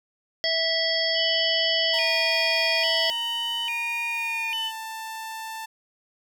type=harmonic tone; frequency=656 Hz; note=E5; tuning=9 cents flat; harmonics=1 / 3 / 5 / 7 / 8; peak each=-28 / -28 / -28 / -28 / -28 dBFS; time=0.44-3.1 s; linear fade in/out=0 ms
type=tone with vibrato; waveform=sine; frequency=2704 Hz; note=E7; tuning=43 cents sharp; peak=-26 dBFS; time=1.14-4.72 s; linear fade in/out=50 ms; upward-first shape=square; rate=0.59 Hz; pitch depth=180 cents each way
type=tone with pitch glide; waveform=sawtooth; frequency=932.3 to 887.6 Hz; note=A#5 to A5; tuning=0 to +15 cents; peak=-29 dBFS; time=1.93-5.66 s; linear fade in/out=10 ms; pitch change=-85 cents; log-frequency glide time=4.07-4.74 s
effects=none